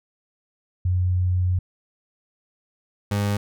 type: tone pair in turn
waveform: sine / 30% pulse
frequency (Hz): 90.7 / 102.06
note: F#2 / G#2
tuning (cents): -34 / -30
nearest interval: major second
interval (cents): 204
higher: second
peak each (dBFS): -18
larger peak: neither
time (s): 0.85-1.59 / 3.11-3.37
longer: first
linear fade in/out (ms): 5
effects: none